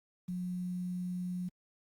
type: tone with quantisation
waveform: sine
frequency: 180 Hz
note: F#3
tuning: 47 cents flat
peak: -34 dBFS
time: 0.28-1.49 s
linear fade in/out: 10 ms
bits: 10
effects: Opus 48 kbps